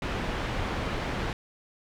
pink low-pass noise, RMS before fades -31 dBFS, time 0.02-1.33 s, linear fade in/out 2 ms, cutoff 2800 Hz, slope 12 dB/octave, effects none

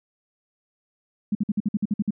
sine tone bursts, 207.7 Hz, G#3, in tune, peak -19 dBFS, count 10, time 1.32-2.107 s, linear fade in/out 5 ms, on 31 ms, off 53 ms, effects none

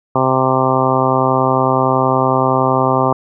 harmonic tone, 130.81 Hz, C3, in tune, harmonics 1 / 2 / 3 / 4 / 5 / 6 / 7 / 8 / 9, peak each -20 / -20 / -20 / -20 / -20 / -20 / -20 / -20 / -20 dBFS, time 0.15-3.13 s, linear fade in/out 5 ms, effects none

